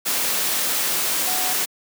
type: tone in noise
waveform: sine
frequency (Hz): 740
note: F#5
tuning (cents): 0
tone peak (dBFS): -30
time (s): 1.26-1.54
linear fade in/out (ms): 20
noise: white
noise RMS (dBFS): -22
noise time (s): 0.05-1.66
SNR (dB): -11
effects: high-pass 200 Hz 12 dB/octave